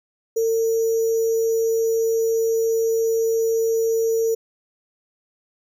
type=tone with sample-and-hold; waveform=sine; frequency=452.9 Hz; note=A#4; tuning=50 cents flat; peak=-17 dBFS; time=0.36-4.35 s; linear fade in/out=10 ms; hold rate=6300 Hz; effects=none